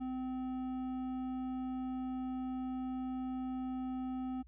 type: tone with hard clipping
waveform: sine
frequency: 257.1 Hz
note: C4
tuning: 30 cents flat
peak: -38 dBFS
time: 0-4.43 s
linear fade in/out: 20 ms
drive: 8 dB
effects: added 60 Hz sine -55 dBFS peak until 4.47 s + resampled to 8000 Hz